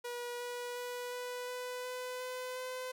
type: tone with pitch steps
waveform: sawtooth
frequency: 483.6 / 487.2 / 490.9 / 494.6 / 498.3 / 502.1 / 505.9 / 509.7 Hz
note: B4 / B4 / B4 / B4 / B4 / B4 / B4 / C5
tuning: -36 / -24 / -10 / +3 / +15 / +29 / +42 / -45 cents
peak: -35 dBFS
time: 0.04-2.92 s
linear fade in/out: 10 ms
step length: 360 ms
effects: none